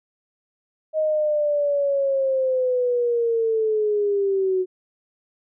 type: linear sweep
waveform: sine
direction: down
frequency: 628 to 366.9 Hz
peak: -18 dBFS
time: 0.93-4.66 s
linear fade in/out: 50 ms
effects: none